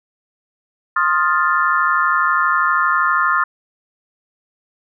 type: chord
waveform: sine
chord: F dominant seventh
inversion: second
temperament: equal with one note detuned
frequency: 1057.4 / 1244.5 / 1396.9 / 1760 Hz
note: C6 / Eb6 / F6 / A6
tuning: +18 / 0 / 0 / 0 cents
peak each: -19 / -18 / -18 / -21 dBFS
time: 0.96-3.44 s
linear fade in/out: 5 ms
effects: none